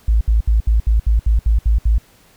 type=tone bursts; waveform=sine; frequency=55 Hz; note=A1; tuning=in tune; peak=-10 dBFS; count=10; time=0.08-1.983 s; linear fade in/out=5 ms; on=130 ms; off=67 ms; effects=pink hiss -51 dBFS RMS until 2.36 s